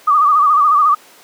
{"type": "tone with vibrato", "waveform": "sine", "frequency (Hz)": 1191, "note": "D6", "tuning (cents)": 24, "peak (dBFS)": -8, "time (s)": [0.07, 0.95], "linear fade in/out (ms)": 10, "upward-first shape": "sine", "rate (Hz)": 14, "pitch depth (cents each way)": 90, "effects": ["pink hiss -43 dBFS RMS until 1.23 s", "high-pass 400 Hz 12 dB/octave"]}